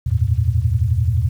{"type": "tone cluster", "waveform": "sine", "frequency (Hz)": [78.5, 90.3, 108.8, 120.3], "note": ["D#2", "F#2", "A2", "B2"], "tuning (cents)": [16, -42, -19, -45], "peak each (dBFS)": -20, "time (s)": [0.06, 1.29], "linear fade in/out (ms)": 10, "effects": ["8-bit"]}